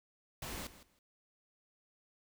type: noise with echo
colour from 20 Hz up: pink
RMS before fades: -43 dBFS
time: 0.42-0.67 s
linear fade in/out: 2 ms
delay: 160 ms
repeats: 2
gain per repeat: -15 dB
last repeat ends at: 0.99 s
effects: none